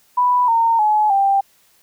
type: tone with pitch steps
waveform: sine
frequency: 987.8 / 916.3 / 850.1 / 788.6 Hz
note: B5 / A#5 / G#5 / G5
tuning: 0 / -30 / +40 / +10 cents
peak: -12 dBFS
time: 0.17-1.41 s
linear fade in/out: 10 ms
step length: 310 ms
effects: white hiss -56 dBFS RMS until 1.82 s